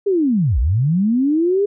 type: linear two-way sweep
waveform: sine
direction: down then up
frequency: 415.3 to 51.91 to 415.3 Hz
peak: -13 dBFS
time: 0.06-1.66 s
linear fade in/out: 10 ms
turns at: 0.59 s
effects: none